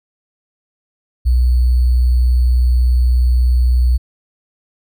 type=tone with sample-and-hold; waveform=sine; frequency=61.74 Hz; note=B1; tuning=in tune; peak=-9 dBFS; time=1.25-3.98 s; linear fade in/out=20 ms; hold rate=4410 Hz; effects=none